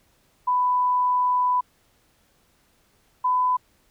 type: tone pair in turn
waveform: sine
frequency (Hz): 995 / 1003.1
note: B5 / B5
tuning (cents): +13 / +27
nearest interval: unison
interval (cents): 14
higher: second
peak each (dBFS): -18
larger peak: neither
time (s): 0.47-1.61 / 3.24-3.57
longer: first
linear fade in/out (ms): 10
effects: pink hiss -63 dBFS RMS until 3.9 s